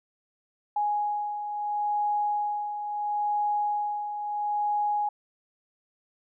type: beating tone pair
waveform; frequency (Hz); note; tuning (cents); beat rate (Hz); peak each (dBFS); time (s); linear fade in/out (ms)
sine; 830.6 / 831.34; G#5 / G#5; 0 / +2; 0.74; -34 / -26; 0.76-5.09; 5
effects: none